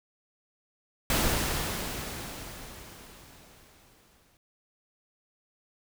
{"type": "noise with exponential decay", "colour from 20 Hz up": "pink", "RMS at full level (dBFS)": -25, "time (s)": [1.1, 4.37], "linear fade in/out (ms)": 1, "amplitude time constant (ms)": 710, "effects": []}